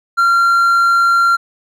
triangle tone, 1378 Hz, F6, 24 cents flat, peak -7 dBFS, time 0.17-1.37 s, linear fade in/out 20 ms, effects none

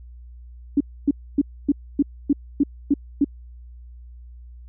sine tone bursts, 283.7 Hz, C#4, 40 cents sharp, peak -13 dBFS, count 9, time 0.77-3.245 s, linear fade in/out 5 ms, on 35 ms, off 270 ms, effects added 60 Hz sine -39 dBFS peak until 4.68 s

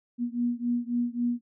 sine beating tone pair, 239 / 242.7 Hz, A#3 / B3, +43 / -30 cents, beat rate 3.7 Hz, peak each -28 / -29 dBFS, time 0.18-1.41 s, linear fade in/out 50 ms, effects none

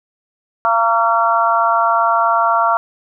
harmonic tone with a mistuned harmonic, 227.9 Hz, A#3, 39 cents flat, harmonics 3 / 4 / 5 / 6, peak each -17 / -17 / -17 / -17 dBFS, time 0.65-2.77 s, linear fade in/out 0 ms, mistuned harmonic 4, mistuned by +21 cents, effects none

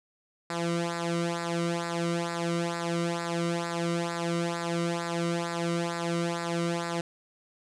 sawtooth tone with flanger, 170 Hz, F3, 46 cents flat, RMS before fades -30 dBFS, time 0.5-7.01 s, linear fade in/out 2 ms, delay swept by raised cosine 0.32 to 1.2 ms, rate 2.2 Hz, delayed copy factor -0.8, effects resampled to 22050 Hz

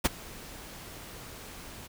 pink noise with ADSR envelope, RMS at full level -22 dBFS, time 0.04-1.88 s, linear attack 17 ms, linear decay 20 ms, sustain -23 dB, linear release 23 ms, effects none

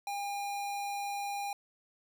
square tone, 807 Hz, G#5, 50 cents flat, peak -35 dBFS, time 0.07-1.53 s, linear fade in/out 2 ms, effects none

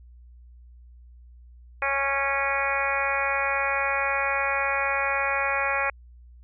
harmonic tone with a mistuned harmonic, 276.2 Hz, C#4, 6 cents flat, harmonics 2 / 3 / 4 / 5 / 6 / 7 / 8 / 9, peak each -31 / -31 / -31 / -31 / -31 / -31 / -31 / -31 dBFS, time 1.82-5.9 s, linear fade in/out 2 ms, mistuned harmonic 9, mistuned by -25 cents, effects added 60 Hz sine -46 dBFS peak until 6.43 s

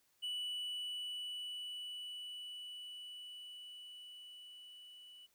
triangle tone with level ramp, 2960 Hz, F#7, in tune, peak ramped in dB -36 to -53 dBFS, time 0.22-5.27 s, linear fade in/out 20 ms, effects white hiss -75 dBFS RMS until 5.34 s

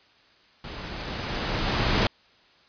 pink noise with level ramp, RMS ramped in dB -38 to -21 dBFS, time 0.64-2.07 s, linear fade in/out 2 ms, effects white hiss -58 dBFS RMS until 2.68 s + resampled to 11025 Hz

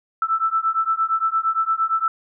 sine beating tone pair, 1318.5 / 1327.2 Hz, E6 / E6, 0 / +11 cents, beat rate 8.7 Hz, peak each -21 dBFS, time 0.22-2.08 s, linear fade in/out 2 ms, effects none

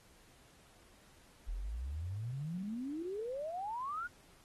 sine exponential sweep, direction up, 38.89 to 1480 Hz, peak -37 dBFS, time 1.47-4.08 s, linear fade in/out 20 ms, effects pink hiss -64 dBFS RMS until 4.44 s + AAC 32 kbps

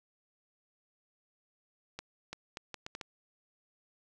accelerating click train, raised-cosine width 0.2 ms, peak -23 dBFS, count 7, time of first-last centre 1.99-3.012 s, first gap 340 ms, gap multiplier 0.71, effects none

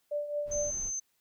sine tone with tremolo, 587.3 Hz, D5, in tune, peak -28 dBFS, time 0.11-0.71 s, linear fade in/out 10 ms, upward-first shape triangle, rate 4.6 Hz, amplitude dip 70%
brown noise, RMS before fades -45 dBFS, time 0.45-0.92 s, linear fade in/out 50 ms
sine tone, 6230 Hz, G8, 12 cents flat, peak -32 dBFS, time 0.51-1 s, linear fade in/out 10 ms
effects white hiss -74 dBFS RMS until 1.2 s

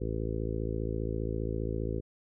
harmonic tone, 55 Hz, A1, in tune, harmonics 1 / 2 / 3 / 4 / 5 / 6 / 7 / 8 / 9, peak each -35 / -36 / -41 / -42 / -42 / -41 / -39 / -41 / -42 dBFS, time 0-2.01 s, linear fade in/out 20 ms, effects none

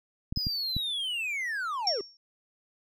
clicks, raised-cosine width 5 ms, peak -19 dBFS, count 4, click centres 0.325 / 0.374 / 0.469 / 0.766 s
triangle linear sweep, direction down, 5100 to 368.8 Hz, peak -28 dBFS, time 0.36-2.01 s, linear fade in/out 2 ms
sine tone with exponential decay, 5500 Hz, F8, 27 cents flat, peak -21 dBFS, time 1.87-2.17 s, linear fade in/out 2 ms, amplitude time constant 65 ms
effects none

